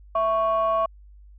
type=tone pair together; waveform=sine; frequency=660 / 1110 Hz; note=E5 / C#6; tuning=+2 / +2 cents; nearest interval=major sixth; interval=900 cents; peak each=-21 dBFS; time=0.15-0.86 s; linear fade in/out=5 ms; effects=tanh soft clip ceiling -14 dBFS + added 50 Hz sine -45 dBFS peak until 1.38 s